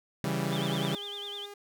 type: chord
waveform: sawtooth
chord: C# diminished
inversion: none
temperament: equal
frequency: 138.59 / 164.81 / 196 Hz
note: C#3 / E3 / G3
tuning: 0 / 0 / 0 cents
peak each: -29 dBFS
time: 0.24-0.95 s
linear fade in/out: 0 ms
type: tone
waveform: sawtooth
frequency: 406.9 Hz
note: G#4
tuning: 35 cents flat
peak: -39 dBFS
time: 0.5-1.54 s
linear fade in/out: 5 ms
type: tone with vibrato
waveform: sine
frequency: 3322 Hz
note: G#7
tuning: in tune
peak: -37 dBFS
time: 0.52-1.46 s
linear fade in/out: 5 ms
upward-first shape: sine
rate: 9.9 Hz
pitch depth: 150 cents each way
effects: none